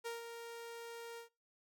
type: tone with ADSR envelope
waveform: sawtooth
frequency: 465.6 Hz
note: A#4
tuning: 2 cents flat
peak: -35 dBFS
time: 0.04-1.29 s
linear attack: 23 ms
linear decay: 150 ms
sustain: -7 dB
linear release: 110 ms
effects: noise-tail reverb RT60 0.3 s tail -26 dB re dry + MP3 96 kbps